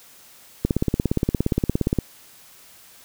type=click train; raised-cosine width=3 ms; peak=-6 dBFS; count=24; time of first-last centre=0.65-1.987 s; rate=17.2 Hz; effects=white hiss -49 dBFS RMS until 3.04 s